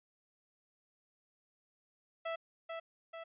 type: tone with echo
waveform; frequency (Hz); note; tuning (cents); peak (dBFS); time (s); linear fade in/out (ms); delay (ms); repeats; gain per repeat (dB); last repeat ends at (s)
sawtooth; 659.3; E5; 0; -32; 2.25-2.36; 10; 440; 2; -4; 3.24
effects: resampled to 8000 Hz